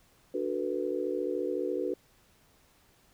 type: chord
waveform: sine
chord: B minor seventh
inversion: first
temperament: just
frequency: 296.3 / 370.4 / 444.5 / 493.9 Hz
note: D4 / F#4 / A4 / B4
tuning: +15 / +2 / +18 / 0 cents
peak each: -36 / -33 / -36 / -34 dBFS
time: 0.34-1.94 s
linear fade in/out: 5 ms
effects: pink hiss -64 dBFS RMS until 3.13 s